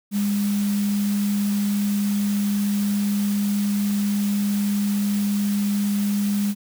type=tone in noise; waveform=sine; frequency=203.6 Hz; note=G#3; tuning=34 cents flat; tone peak=-19 dBFS; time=0.11-6.55 s; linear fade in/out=50 ms; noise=white; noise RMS=-35 dBFS; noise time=0.11-6.55 s; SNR=+13 dB; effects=none